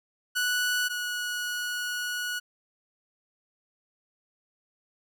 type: tone pair in turn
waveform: sawtooth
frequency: 1476 / 1462.4 Hz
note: F#6 / F#6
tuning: -5 / -21 cents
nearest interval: unison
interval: 16 cents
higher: first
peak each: -21 / -26 dBFS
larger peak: first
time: 0.35-0.89 / 0.89-2.4 s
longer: second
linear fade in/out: 20 ms
effects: none